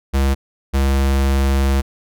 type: tone pair in turn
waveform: square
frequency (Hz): 68 / 68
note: C#2 / C#2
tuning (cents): -33 / -33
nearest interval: unison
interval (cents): 0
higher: neither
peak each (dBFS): -14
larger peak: neither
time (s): 0.13-0.35 / 0.73-1.82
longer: second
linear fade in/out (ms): 20
effects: none